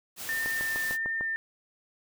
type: noise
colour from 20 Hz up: white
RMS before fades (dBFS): -38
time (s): 0.16-0.98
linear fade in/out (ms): 50
type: tone with vibrato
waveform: sine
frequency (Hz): 1800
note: A6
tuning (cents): +39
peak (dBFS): -28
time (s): 0.29-1.36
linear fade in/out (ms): 0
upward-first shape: sine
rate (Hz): 1.5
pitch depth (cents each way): 8
type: click train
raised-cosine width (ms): 1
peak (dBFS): -24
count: 6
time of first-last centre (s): 0.46-1.21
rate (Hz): 6.67
effects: none